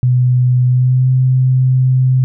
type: tone with pitch glide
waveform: sine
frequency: 125.3 to 129.12 Hz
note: B2 to C3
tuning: +25 to -23 cents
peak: -8 dBFS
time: 0.03-2.24 s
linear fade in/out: 0 ms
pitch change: +52 cents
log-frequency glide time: 0.67-1.07 s
effects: none